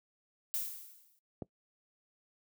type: noise with exponential decay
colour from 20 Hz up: violet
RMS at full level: -33 dBFS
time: 0.54-1.19 s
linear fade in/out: 0 ms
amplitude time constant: 140 ms
type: click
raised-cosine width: 2 ms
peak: -25 dBFS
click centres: 1.422 s
effects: noise-tail reverb RT60 0.1 s tail -20 dB re dry + high-pass 100 Hz 12 dB/octave